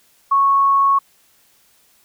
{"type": "tone", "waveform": "sine", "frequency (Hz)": 1104, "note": "C#6", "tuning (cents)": -7, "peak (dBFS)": -11, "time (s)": [0.31, 0.99], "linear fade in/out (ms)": 10, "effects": ["white hiss -56 dBFS RMS until 2.04 s"]}